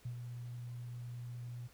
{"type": "tone with ADSR envelope", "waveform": "sine", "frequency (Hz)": 121.1, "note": "B2", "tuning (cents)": -34, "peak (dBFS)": -37, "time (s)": [0.05, 1.68], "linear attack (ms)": 6, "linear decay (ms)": 86, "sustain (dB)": -5, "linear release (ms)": 15, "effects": ["pink hiss -64 dBFS RMS until 1.73 s"]}